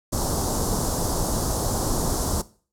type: band-stop noise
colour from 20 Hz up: pink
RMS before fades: -24 dBFS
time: 0.12-2.42 s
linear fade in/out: 10 ms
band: 1100 to 5100 Hz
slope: 24 dB/octave
effects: noise-tail reverb RT60 0.4 s tail -18 dB re dry + low-pass 12000 Hz 12 dB/octave